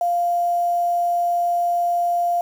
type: tone with quantisation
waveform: sine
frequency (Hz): 697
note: F5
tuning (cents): -4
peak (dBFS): -17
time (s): 0.01-2.41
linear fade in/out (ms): 2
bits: 7
effects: none